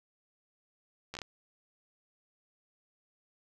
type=slowing click train; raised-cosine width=0.2 ms; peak=-23 dBFS; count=5; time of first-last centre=1.14-1.217 s; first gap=12 ms; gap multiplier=1.33; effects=none